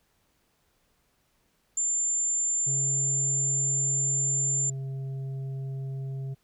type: tone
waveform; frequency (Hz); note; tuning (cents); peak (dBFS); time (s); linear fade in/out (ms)
sine; 7230; A8; +46; -24; 1.77-4.7; 5
type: harmonic tone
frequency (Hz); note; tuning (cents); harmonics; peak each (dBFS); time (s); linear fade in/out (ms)
134.7; C#3; -49; 1 / 3 / 5; -31 / -48 / -55; 2.66-6.35; 20
effects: pink hiss -70 dBFS RMS until 6.43 s